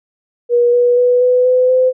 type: tone with pitch steps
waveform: sine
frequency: 480.5 / 486.6 / 492.9 / 499.2 / 505.6 / 512 Hz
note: B4 / B4 / B4 / B4 / B4 / C5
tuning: -48 / -26 / -3 / +19 / +41 / -38 cents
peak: -8 dBFS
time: 0.49-1.93 s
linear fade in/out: 50 ms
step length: 240 ms
effects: none